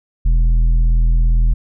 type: tone with tanh clipping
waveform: sine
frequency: 41.2 Hz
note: E1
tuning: in tune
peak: -11 dBFS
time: 0.25-1.54 s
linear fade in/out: 10 ms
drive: 7 dB
effects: none